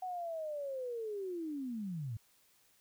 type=linear sweep; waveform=sine; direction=down; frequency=750 to 102.8 Hz; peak=-37 dBFS; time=0.02-2.17 s; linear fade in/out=5 ms; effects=white hiss -69 dBFS RMS until 2.8 s